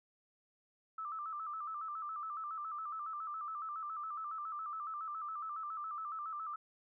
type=tone with vibrato; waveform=sine; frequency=1244.5 Hz; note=D#6; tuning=in tune; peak=-39 dBFS; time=0.98-6.56 s; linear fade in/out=5 ms; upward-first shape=square; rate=7.2 Hz; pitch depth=82 cents each way; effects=none